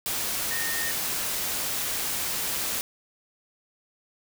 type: tone in noise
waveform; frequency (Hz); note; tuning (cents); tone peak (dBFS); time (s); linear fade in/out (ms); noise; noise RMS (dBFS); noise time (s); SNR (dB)
sine; 1840; A#6; -23; -31; 0.51-0.91; 0; white; -29; 0.06-2.81; -5
effects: none